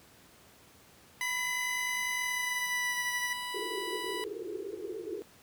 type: tone with pitch glide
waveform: square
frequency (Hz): 2022 to 1959.9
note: B6 to B6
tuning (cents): +40 to -14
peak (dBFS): -33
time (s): 1.21-3.33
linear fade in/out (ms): 2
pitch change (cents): -54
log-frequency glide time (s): 2.14-2.98
type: tone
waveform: 15% pulse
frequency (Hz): 986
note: B5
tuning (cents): -3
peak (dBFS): -29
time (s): 1.21-4.24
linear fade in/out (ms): 0
type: band-pass noise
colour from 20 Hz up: white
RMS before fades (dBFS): -39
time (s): 3.54-5.22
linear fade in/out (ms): 0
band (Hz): 340 to 450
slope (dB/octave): 96
effects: pink hiss -58 dBFS RMS until 5.42 s + high-pass 80 Hz 12 dB/octave